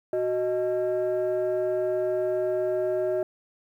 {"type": "tone pair together", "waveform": "sine", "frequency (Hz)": [370, 622.3], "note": ["F#4", "D#5"], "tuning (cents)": [0, 0], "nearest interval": "major sixth", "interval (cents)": 900, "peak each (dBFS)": -24, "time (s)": [0.13, 3.23], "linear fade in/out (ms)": 2, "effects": ["tanh soft clip ceiling -20 dBFS", "10-bit"]}